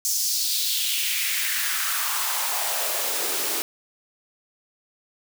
white noise with high-pass filter sweep, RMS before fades -25 dBFS, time 0.05-3.62 s, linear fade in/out 0 ms, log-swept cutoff 6200 to 310 Hz, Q 2.6, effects none

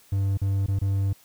triangle tone with dropouts, 98 Hz, G2, in tune, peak -19 dBFS, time 0.12-1.13 s, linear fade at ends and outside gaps 5 ms, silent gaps 0.374-0.415 / 0.663-0.682 / 0.79-0.815 s, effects white hiss -56 dBFS RMS until 1.24 s

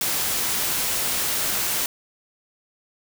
white noise, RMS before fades -24 dBFS, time 0.01-1.86 s, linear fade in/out 2 ms, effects none

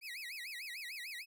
30% pulse tone with vibrato, 2217 Hz, C#7, in tune, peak -40 dBFS, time 0.01-1.26 s, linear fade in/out 50 ms, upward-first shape sine, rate 6.7 Hz, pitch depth 280 cents each way, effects none

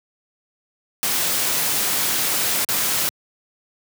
white noise with dropouts, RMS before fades -21 dBFS, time 1.03-3.09 s, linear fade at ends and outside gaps 0 ms, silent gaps 2.647-2.688 s, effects high-pass 100 Hz 12 dB/octave

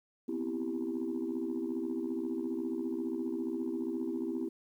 sine chord, C major seventh, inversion third, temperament equal, 246.9 / 261.6 / 329.6 / 392 Hz, B3 / C4 / E4 / G4, 0 / 0 / 0 / 0 cents, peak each -38 / -38 / -35 / -39 dBFS, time 0.28-4.49 s, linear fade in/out 10 ms, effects tanh soft clip ceiling -26 dBFS + 11-bit

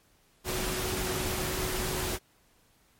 sine tone in noise, 370 Hz, F#4, in tune, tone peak -36 dBFS, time 0.44-2.19 s, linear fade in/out 50 ms, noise pink, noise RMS -32 dBFS, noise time 0.44-2.19 s, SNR -7 dB, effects pink hiss -65 dBFS RMS until 2.99 s + MP3 64 kbps

